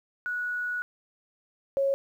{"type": "tone pair in turn", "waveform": "sine", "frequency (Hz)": [1466, 549.1], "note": ["F#6", "C#5"], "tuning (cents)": [-16, -17], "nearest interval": "octave + perfect fourth", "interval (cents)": 1701, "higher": "first", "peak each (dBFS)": [-28, -22], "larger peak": "second", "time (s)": [[0.26, 0.82], [1.77, 1.94]], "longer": "first", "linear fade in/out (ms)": 0, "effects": ["10-bit"]}